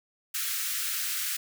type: high-pass noise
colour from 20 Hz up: white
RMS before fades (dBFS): -31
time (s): 0.34-1.37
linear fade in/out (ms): 10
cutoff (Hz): 1300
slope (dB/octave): 48
effects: none